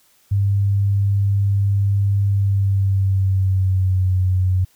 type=tone with pitch glide; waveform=sine; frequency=99.8 to 92.58 Hz; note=G2 to F#2; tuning=+32 to +2 cents; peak=-14 dBFS; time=0.31-4.65 s; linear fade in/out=10 ms; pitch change=-130 cents; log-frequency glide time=2.29-4.15 s; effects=white hiss -57 dBFS RMS until 4.75 s